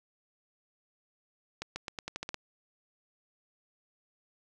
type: accelerating click train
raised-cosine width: 0.2 ms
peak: -19 dBFS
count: 9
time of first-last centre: 1.62-2.343 s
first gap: 140 ms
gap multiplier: 0.87
effects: none